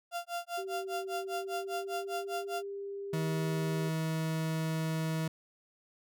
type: tone with tremolo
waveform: 35% pulse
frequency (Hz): 693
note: F5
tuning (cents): -14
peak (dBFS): -31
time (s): 0.11-2.63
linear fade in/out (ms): 50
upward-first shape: sine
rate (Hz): 5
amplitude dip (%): 100
type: tone with pitch glide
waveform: sine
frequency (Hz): 384.8 to 398.6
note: G4 to G4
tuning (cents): -32 to +29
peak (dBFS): -37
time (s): 0.57-3.9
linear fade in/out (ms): 20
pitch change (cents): +61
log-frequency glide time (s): 1.1-2.63
type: tone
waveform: 40% pulse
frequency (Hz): 160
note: D#3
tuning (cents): +49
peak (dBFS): -30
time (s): 3.13-5.28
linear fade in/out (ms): 5
effects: none